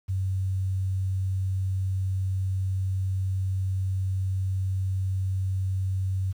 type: tone with quantisation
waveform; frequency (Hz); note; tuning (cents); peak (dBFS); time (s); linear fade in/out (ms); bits
sine; 94.9; F#2; +44; -24; 0.08-6.33; 20; 9
effects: none